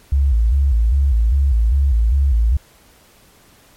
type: tone with vibrato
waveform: sine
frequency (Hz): 62.2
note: B1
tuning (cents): +13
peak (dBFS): -11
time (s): 0.12-2.57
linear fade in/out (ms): 5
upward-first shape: square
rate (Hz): 2.5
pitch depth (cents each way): 180
effects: pink hiss -50 dBFS RMS until 3.76 s + MP3 64 kbps